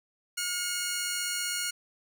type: tone pair together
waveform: 10% pulse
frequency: 1428.8 / 2191 Hz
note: F6 / C#7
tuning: +39 / -21 cents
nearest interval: perfect fifth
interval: 740 cents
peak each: -23 / -25 dBFS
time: 0.37-1.71 s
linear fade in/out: 10 ms
effects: none